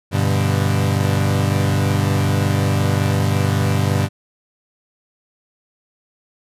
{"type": "chord", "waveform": "35% pulse", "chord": "G major", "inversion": "none", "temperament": "equal", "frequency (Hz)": [98, 123.47, 146.83], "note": ["G2", "B2", "D3"], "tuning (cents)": [0, 0, 0], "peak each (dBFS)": [-16, -20, -19], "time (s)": [0.11, 4.09], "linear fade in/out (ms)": 50, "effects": ["resampled to 32000 Hz"]}